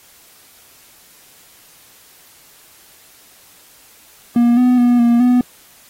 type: tone with pitch steps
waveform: triangle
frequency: 238 / 249.2 / 242.8 / 236.5 / 247.2 Hz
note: A#3 / B3 / B3 / A#3 / B3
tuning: +36 / +16 / -29 / +25 / +2 cents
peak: -7 dBFS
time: 4.36-5.41 s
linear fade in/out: 2 ms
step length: 210 ms
effects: white hiss -47 dBFS RMS until 5.89 s + AAC 48 kbps